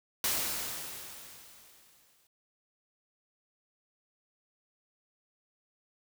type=noise with exponential decay; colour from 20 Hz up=white; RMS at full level=-29 dBFS; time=0.24-2.27 s; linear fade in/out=2 ms; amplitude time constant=440 ms; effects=none